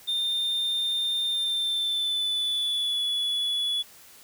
triangle tone with pitch glide, 3615 to 3412 Hz, A7 to G#7, +46 to +46 cents, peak -23 dBFS, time 0.07-3.83 s, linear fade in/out 20 ms, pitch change -100 cents, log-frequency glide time 1.28-3.02 s, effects white hiss -51 dBFS RMS until 4.23 s

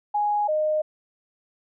sine tone pair in turn, 830.6 / 615 Hz, G#5 / D#5, 0 / -20 cents, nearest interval perfect fourth, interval 520 cents, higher first, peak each -20 / -20 dBFS, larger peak neither, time 0.14-0.48 / 0.48-0.82 s, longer neither, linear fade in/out 10 ms, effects none

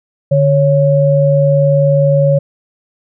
sine tone pair together, 146.83 / 554.4 Hz, D3 / C#5, 0 / 0 cents, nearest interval octave + major seventh, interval 2300 cents, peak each -10 dBFS, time 0.31-2.39 s, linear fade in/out 10 ms, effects none

